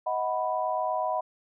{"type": "chord", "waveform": "sine", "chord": "B major", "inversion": "first", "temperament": "equal with one note detuned", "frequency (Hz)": [631.7, 740, 987.8], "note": ["D#5", "F#5", "B5"], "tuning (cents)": [26, 0, 0], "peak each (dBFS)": -30, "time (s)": [0.06, 1.21], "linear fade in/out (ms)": 10, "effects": []}